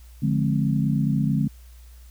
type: chord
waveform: sine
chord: D half-diminished seventh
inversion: none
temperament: just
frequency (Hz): 146.83 / 176.2 / 211.4 / 264.3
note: D3 / F3 / Ab3 / C4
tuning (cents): 0 / +16 / +31 / +18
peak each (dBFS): -22 / -28 / -24 / -28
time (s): 0.22-1.48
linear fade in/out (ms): 10
effects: added 60 Hz sine -43 dBFS peak until 2.1 s + white hiss -57 dBFS RMS until 2.1 s